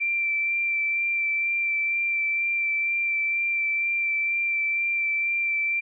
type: tone with vibrato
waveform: sine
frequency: 2349 Hz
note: D7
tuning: in tune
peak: -22 dBFS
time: 0-5.81 s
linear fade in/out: 20 ms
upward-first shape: sine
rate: 2.1 Hz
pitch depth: 15 cents each way
effects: none